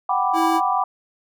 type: chord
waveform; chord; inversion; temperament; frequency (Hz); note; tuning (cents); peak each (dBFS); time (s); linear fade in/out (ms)
sine; G major seventh; third; equal; 740 / 784 / 987.8 / 1174.7; F#5 / G5 / B5 / D6; 0 / 0 / 0 / 0; -23; 0.09-0.84; 5
type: tone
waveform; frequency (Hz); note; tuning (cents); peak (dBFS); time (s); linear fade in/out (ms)
square; 326.7; E4; -15; -21; 0.33-0.61; 50
effects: none